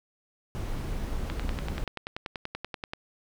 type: noise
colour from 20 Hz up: brown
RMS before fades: -32 dBFS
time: 0.55-1.84 s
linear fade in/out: 0 ms
type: click train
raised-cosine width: 0.3 ms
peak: -18 dBFS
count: 18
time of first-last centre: 1.3-2.935 s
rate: 10.4 Hz
effects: none